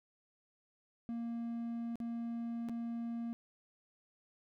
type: tone with dropouts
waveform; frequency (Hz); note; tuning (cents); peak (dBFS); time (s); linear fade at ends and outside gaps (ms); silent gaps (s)
triangle; 233.1; A#3; 0; -35; 1.09-3.33; 0; 1.956-2.002 / 2.687-2.695
effects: none